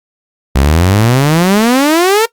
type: exponential sweep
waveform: sawtooth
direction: up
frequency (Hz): 63.9 to 466.2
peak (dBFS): -3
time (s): 0.55-2.26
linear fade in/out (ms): 10
effects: noise-tail reverb RT60 0.1 s tail -19 dB re dry + Opus 48 kbps